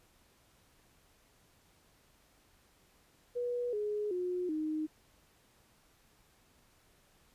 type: tone with pitch steps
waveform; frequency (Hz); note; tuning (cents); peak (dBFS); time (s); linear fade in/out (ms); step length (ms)
sine; 486.4 / 418.6 / 360.2 / 310; B4 / G#4 / F#4 / D#4; -26 / +14 / -46 / -6; -32; 3.35-4.87; 20; 380
effects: pink hiss -67 dBFS RMS until 7.34 s + resampled to 32000 Hz